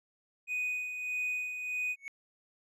triangle tone with tremolo, 2489 Hz, D#7, in tune, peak -28 dBFS, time 0.47-1.96 s, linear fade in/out 50 ms, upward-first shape sine, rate 1.6 Hz, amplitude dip 55%
triangle tone with exponential growth, 2217 Hz, C#7, in tune, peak -33 dBFS, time 1.96-2.08 s, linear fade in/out 0 ms, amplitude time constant 25 ms
effects tanh soft clip ceiling -24 dBFS + resampled to 32000 Hz

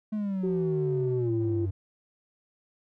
triangle exponential sweep, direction down, 217.3 to 93.5 Hz, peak -25 dBFS, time 0.12-1.71 s, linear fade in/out 10 ms
sine tone with pitch glide, 376.4 to 339.2 Hz, F#4 to E4, +30 to +50 cents, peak -26 dBFS, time 0.43-1.66 s, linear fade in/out 10 ms, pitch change -180 cents, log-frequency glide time 1.18-1.31 s
effects tanh soft clip ceiling -17 dBFS

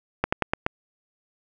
slowing click train, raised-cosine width 0.5 ms, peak -6 dBFS, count 5, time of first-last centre 0.24-0.664 s, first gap 85 ms, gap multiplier 1.15, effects none

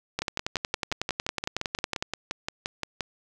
two click trains, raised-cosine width 0.2 ms, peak -10 / -12 dBFS, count 21 / 17, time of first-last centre 0.19-2.025 / 0.22-3.007 s, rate 10.9 / 5.74 Hz, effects none

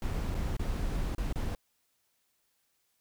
brown noise with dropouts, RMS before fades -32 dBFS, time 0.02-1.55 s, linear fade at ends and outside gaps 1 ms, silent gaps 0.345-0.35 / 0.567-0.594 / 1.149-1.181 / 1.326-1.357 s, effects white hiss -75 dBFS RMS until 3 s

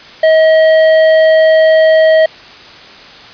sine tone with tanh clipping, 636 Hz, D#5, 38 cents sharp, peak -6 dBFS, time 0.23-2.26 s, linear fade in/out 5 ms, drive 11 dB, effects white hiss -34 dBFS RMS until 3.33 s + resampled to 11025 Hz

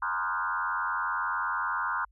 sine tone with frequency modulation, 1226 Hz, D#6, 26 cents flat, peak -27 dBFS, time 0.02-2.05 s, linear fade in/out 5 ms, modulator 89.1 Hz, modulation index 3.4, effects added 50 Hz sine -59 dBFS peak until 2.11 s

